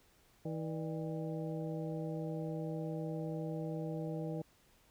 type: harmonic tone with a mistuned harmonic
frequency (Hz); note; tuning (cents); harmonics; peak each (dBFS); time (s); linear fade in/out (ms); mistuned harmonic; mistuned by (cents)
160.4; E3; -47; 1 / 2 / 3 / 4 / 5; -39 / -43 / -44 / -46 / -53; 0.45-4.42; 5; 4; -120
effects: pink hiss -68 dBFS RMS until 4.9 s